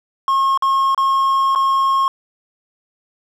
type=tone with dropouts; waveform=triangle; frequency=1081 Hz; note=C#6; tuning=44 cents flat; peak=-11 dBFS; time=0.28-2.08 s; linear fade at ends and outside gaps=1 ms; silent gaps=0.575-0.623 / 0.947-0.977 / 1.55-1.558 s; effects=none